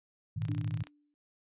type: chord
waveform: sine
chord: Ab suspended second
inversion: none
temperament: just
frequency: 103.83 / 116.8 / 155.74 Hz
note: Ab2 / Bb2 / Eb3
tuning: 0 / +4 / +2 cents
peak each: -36 dBFS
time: 0.36-0.83 s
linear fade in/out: 10 ms
type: click train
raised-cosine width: 0.2 ms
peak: -30 dBFS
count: 15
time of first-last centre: 0.42-0.87 s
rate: 31.1 Hz
type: tone with exponential decay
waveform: sine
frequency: 293.7 Hz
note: D4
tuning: in tune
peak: -35 dBFS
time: 0.49-1.14 s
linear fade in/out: 0 ms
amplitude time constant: 140 ms
effects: noise-tail reverb RT60 0.1 s tail -22 dB re dry + resampled to 8000 Hz